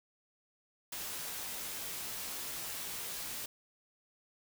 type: noise with comb filter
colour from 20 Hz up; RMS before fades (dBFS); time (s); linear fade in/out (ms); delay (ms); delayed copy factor
white; -41; 0.92-3.46; 5; 14; -0.5
effects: none